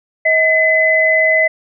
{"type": "tone pair together", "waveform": "sine", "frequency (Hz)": [636.6, 2021], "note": ["D#5", "B6"], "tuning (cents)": [39, 39], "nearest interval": "octave + minor sixth", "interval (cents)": 2000, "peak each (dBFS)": [-14, -11], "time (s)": [0.25, 1.48], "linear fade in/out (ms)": 10, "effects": []}